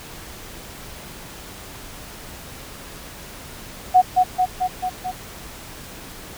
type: tone with echo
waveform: sine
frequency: 736 Hz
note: F#5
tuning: 9 cents flat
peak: -8 dBFS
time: 3.94-4.02 s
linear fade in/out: 20 ms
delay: 220 ms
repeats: 5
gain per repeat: -3 dB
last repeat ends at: 5.12 s
effects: pink hiss -38 dBFS RMS until 6.37 s